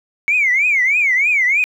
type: tone with vibrato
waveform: sine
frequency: 2217 Hz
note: C#7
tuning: in tune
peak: -11 dBFS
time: 0.28-1.64 s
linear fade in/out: 0 ms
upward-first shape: triangle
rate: 3.2 Hz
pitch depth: 240 cents each way
effects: tanh soft clip ceiling -7 dBFS + 8-bit